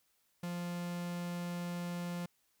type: tone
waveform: 45% pulse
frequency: 174.61 Hz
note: F3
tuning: in tune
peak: -37 dBFS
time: 0.43-2.26 s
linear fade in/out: 5 ms
effects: white hiss -75 dBFS RMS until 2.6 s